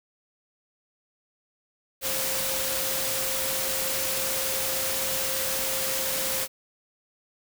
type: tone in noise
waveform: sine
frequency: 530 Hz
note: C5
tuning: 22 cents sharp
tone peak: -35 dBFS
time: 2.01-6.48 s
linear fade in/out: 50 ms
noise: white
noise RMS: -28 dBFS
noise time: 2.01-6.48 s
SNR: -10 dB
effects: none